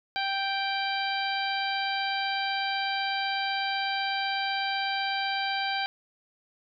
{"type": "harmonic tone", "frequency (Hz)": 784, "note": "G5", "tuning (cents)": 0, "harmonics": [1, 2, 3, 4, 5, 6], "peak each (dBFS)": [-30, -33, -35, -36, -37, -38], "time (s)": [0.16, 5.86], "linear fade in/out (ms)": 0, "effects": []}